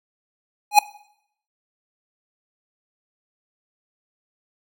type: tone with exponential growth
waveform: square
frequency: 830.6 Hz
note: G#5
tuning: in tune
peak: -5 dBFS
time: 0.71-0.79 s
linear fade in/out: 5 ms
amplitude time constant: 17 ms
effects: noise-tail reverb RT60 0.7 s tail -20 dB re dry